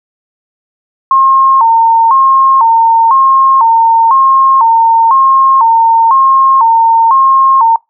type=tone with vibrato; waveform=sine; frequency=987.8 Hz; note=B5; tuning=in tune; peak=-3 dBFS; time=1.11-7.76 s; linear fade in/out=2 ms; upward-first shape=square; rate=1 Hz; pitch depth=140 cents each way; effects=noise-tail reverb RT60 0.2 s tail -25 dB re dry